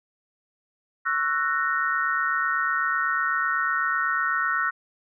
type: chord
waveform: sine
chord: F# dominant seventh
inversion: second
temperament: just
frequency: 1110 / 1332 / 1480 / 1850 Hz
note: C#6 / E6 / F#6 / A#6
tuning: +2 / +18 / 0 / -14 cents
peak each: -31 / -26 / -26 / -28 dBFS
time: 1.05-4.71 s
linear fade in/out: 20 ms
effects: none